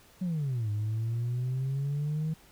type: exponential two-way sweep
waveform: sine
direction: down then up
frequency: 189.4 to 103.4 to 159.8 Hz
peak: -26 dBFS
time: 0.21-2.34 s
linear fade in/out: 10 ms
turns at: 0.7 s
effects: tanh soft clip ceiling -26 dBFS + pink hiss -58 dBFS RMS until 2.51 s